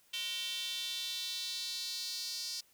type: tone with high-pass filter sweep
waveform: square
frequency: 207.7 Hz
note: G#3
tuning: in tune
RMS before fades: -39 dBFS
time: 0.13-2.61 s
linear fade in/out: 10 ms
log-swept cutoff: 3100 to 4800 Hz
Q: 4.4
effects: white hiss -67 dBFS RMS until 2.73 s